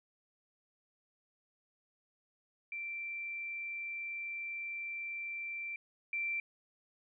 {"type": "tone pair in turn", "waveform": "sine", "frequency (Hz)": [2349, 2349], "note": ["D7", "D7"], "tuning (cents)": [0, 0], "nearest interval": "unison", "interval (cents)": 0, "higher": "neither", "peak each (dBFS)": [-38, -33], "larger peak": "second", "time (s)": [[2.72, 5.76], [6.13, 6.4]], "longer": "first", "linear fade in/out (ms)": 2, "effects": []}